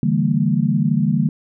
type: tone cluster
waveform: sine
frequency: 144.6 / 162.5 / 197.5 / 229.1 Hz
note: D3 / E3 / G3 / A#3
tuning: -27 / -24 / +13 / -30 cents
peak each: -20 dBFS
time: 0.03-1.29 s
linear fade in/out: 2 ms
effects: none